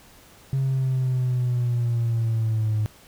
triangle linear sweep, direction down, 135.4 to 106.4 Hz, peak -17 dBFS, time 0.53-2.86 s, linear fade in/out 0 ms, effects tanh soft clip ceiling -16 dBFS + pink hiss -51 dBFS RMS until 3.07 s

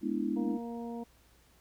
sine chord, E dominant seventh, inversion first, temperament equal with one note detuned, 210.4 / 246.9 / 293.7 / 329.6 Hz, G#3 / B3 / D4 / E4, +23 / 0 / 0 / 0 cents, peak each -35 dBFS, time 0.01-0.59 s, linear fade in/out 50 ms
harmonic tone, 234.3 Hz, A#3, 9 cents sharp, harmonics 1 / 2 / 3 / 4, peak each -38 / -43 / -47 / -50 dBFS, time 0.36-1.04 s, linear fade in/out 10 ms
effects added 60 Hz sine -65 dBFS peak until 1.6 s + pink hiss -65 dBFS RMS until 1.6 s

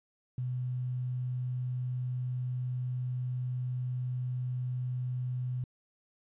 sine tone with quantisation, 125.7 Hz, B2, 31 cents sharp, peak -31 dBFS, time 0.38-5.64 s, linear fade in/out 2 ms, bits 10, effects resampled to 8000 Hz

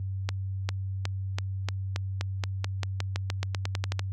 accelerating click train, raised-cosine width 0.2 ms, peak -13 dBFS, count 20, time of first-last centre 0.29-3.994 s, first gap 400 ms, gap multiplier 0.91, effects added 96 Hz sine -29 dBFS peak until 4.12 s + high-pass 60 Hz 12 dB/octave

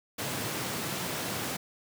pink high-pass noise, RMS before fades -34 dBFS, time 0.18-1.57 s, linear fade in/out 10 ms, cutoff 110 Hz, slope 24 dB/octave, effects none

